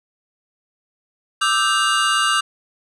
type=tone cluster; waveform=square; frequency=1188 / 1305 / 1557 / 2825 Hz; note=D6 / E6 / G6 / F7; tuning=+20 / -18 / -12 / +19 cents; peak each=-22 dBFS; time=1.41-2.41 s; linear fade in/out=10 ms; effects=resampled to 24000 Hz + 8-bit